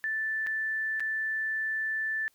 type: tone with dropouts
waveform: sine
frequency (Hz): 1760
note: A6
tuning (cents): 0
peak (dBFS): -28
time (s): 0.04-2.28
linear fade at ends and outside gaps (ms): 0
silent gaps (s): 0.465-0.47 / 0.997-1.004
effects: white hiss -68 dBFS RMS until 2.34 s